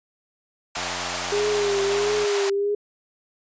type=high-pass noise; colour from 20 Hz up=pink; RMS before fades=-28 dBFS; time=0.75-2.5 s; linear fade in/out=5 ms; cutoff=600 Hz; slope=96 dB/octave
type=click train; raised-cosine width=1 ms; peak=-23 dBFS; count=132; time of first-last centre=0.77-2.242 s; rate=89 Hz
type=tone with vibrato; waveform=sine; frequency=407.2 Hz; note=G#4; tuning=34 cents flat; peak=-20 dBFS; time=1.32-2.75 s; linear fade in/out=5 ms; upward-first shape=triangle; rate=1.5 Hz; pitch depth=59 cents each way
effects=resampled to 16000 Hz